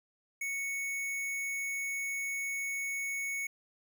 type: tone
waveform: square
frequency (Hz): 2217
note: C#7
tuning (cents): 0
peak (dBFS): -34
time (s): 0.41-3.47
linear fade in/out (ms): 5
effects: none